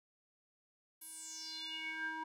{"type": "tone with band-pass filter sweep", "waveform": "square", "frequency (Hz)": 318.6, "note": "D#4", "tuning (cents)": 41, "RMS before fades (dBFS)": -44, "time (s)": [1.01, 2.24], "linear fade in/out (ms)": 10, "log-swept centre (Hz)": [12000, 1100], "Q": 6.2, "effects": []}